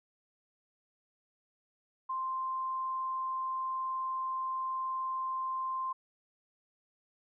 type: tone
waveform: sine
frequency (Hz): 1046.5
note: C6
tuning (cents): 0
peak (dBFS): -32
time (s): 2.09-5.93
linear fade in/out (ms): 10
effects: none